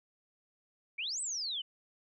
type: exponential two-way sweep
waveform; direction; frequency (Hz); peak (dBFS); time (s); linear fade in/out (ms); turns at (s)
sine; up then down; 2217 to 8372 to 2928; -34; 0.98-1.62; 10; 1.21
effects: none